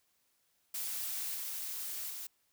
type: noise with level steps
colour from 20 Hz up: blue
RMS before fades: -38 / -40 / -43 dBFS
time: 0.74-2.27 s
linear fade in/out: 5 ms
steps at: 1.34 / 2.09 s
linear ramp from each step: 20 ms
effects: white hiss -75 dBFS RMS until 2.52 s